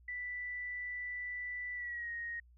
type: tone with pitch glide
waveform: sine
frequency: 1975.5 to 1872.2 Hz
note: B6 to A#6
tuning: 0 to +7 cents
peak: -38 dBFS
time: 0.08-2.4 s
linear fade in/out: 5 ms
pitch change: -93 cents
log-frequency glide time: 1.74-2.11 s
effects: added 60 Hz sine -59 dBFS peak until 2.57 s